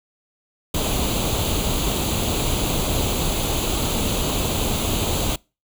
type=noise with comb filter; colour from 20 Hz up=pink; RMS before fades=-22 dBFS; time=0.74-5.36 s; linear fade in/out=5 ms; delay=0.28 ms; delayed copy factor=+0.7; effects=noise-tail reverb RT60 0.3 s tail -26 dB re dry